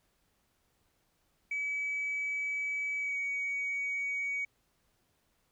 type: tone with pitch glide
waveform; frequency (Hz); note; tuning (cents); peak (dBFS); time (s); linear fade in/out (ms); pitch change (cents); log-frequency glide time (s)
sine; 2286 to 2252; D7 to C#7; -47 to +27; -30; 1.51-4.45; 5; -26; 2.98-3.18
effects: tanh soft clip ceiling -28 dBFS + pink hiss -74 dBFS RMS until 5.51 s